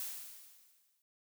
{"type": "noise with exponential decay", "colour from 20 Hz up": "blue", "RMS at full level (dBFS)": -39, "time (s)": [0, 1.02], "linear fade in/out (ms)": 1, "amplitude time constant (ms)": 220, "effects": ["noise-tail reverb RT60 0.2 s tail -25 dB re dry"]}